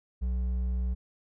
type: tone with hard clipping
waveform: triangle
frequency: 61.74 Hz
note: B1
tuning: in tune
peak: -28 dBFS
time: 0.21-0.95 s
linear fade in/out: 20 ms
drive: 8 dB
effects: none